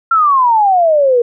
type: exponential sweep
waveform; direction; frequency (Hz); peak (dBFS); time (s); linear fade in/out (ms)
sine; down; 1374 to 466.2; -7; 0.11-1.22; 5
effects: none